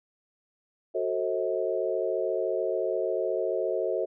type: chord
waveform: sine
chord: F# diminished seventh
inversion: none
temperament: just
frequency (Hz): 370 / 444 / 532.8 / 639.4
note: F#4 / A4 / C5 / Eb5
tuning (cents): 0 / +16 / +31 / +47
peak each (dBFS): -31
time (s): 0.94-4.06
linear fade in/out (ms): 20
effects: none